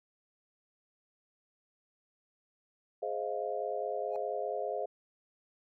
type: chord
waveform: sine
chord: F minor seventh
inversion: first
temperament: just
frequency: 419.1 / 523.8 / 628.6 / 698.5 Hz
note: Ab4 / C5 / Eb5 / F5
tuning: +16 / +2 / +18 / 0 cents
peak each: -38 dBFS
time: 3.02-4.86 s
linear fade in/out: 10 ms
type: tone with exponential growth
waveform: triangle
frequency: 830.6 Hz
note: G#5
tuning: in tune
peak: -37 dBFS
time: 4.06-4.16 s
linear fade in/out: 0 ms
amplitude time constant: 20 ms
effects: none